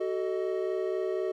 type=chord; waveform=triangle; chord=D# diminished; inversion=first; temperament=equal with one note detuned; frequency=376 / 440 / 622.3 Hz; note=F#4 / A4 / D#5; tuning=+28 / 0 / 0 cents; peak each=-28 / -32 / -33 dBFS; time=0-1.32 s; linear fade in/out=10 ms; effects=none